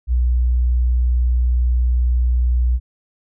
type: tone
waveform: sine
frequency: 61.1 Hz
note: B1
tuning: 18 cents flat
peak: -13 dBFS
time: 0.07-2.8 s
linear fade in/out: 50 ms
effects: none